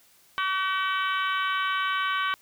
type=harmonic tone; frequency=380.1 Hz; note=F#4; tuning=47 cents sharp; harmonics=3 / 4 / 5 / 6 / 7 / 8 / 9 / 10; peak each=-27 / -29 / -38 / -35 / -42 / -34 / -44 / -41 dBFS; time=0.38-2.34 s; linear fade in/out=0 ms; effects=white hiss -59 dBFS RMS until 2.41 s